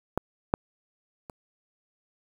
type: clicks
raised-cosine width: 1 ms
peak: -11 / -7 / -26 dBFS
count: 3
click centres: 0.176 / 0.539 / 1.298 s
effects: 7-bit